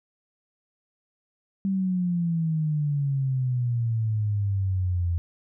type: exponential sweep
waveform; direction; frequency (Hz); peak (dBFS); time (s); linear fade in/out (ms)
sine; down; 196 to 84.6; -22; 1.65-5.18; 0
effects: none